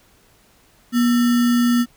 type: tone with sample-and-hold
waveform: sine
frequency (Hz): 240.3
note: B3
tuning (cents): -47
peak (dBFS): -13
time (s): 0.92-1.86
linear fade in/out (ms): 50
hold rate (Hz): 1575
effects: pink hiss -55 dBFS RMS until 1.96 s